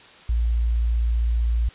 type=tone; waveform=sine; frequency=57.7 Hz; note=A#1; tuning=17 cents flat; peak=-18 dBFS; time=0.29-1.69 s; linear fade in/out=5 ms; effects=white hiss -47 dBFS RMS until 1.74 s + resampled to 8000 Hz